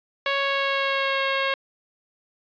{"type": "tone with pitch glide", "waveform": "10% pulse", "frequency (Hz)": [554.4, 542.7], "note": ["C#5", "C#5"], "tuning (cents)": [0, -37], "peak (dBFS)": -13, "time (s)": [0.26, 1.54], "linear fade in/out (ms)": 2, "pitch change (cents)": -37, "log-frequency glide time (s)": [0.37, 1.23], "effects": ["resampled to 11025 Hz"]}